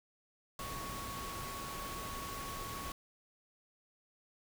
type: tone in noise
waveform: sine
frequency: 1112 Hz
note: C#6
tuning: 5 cents sharp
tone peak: -44 dBFS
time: 0.59-2.92 s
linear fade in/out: 2 ms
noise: pink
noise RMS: -44 dBFS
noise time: 0.59-2.92 s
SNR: -3 dB
effects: none